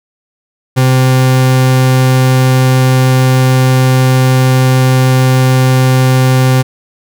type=tone; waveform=40% pulse; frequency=129.5 Hz; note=C3; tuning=17 cents flat; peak=-5 dBFS; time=0.76-6.63 s; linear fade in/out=20 ms; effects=none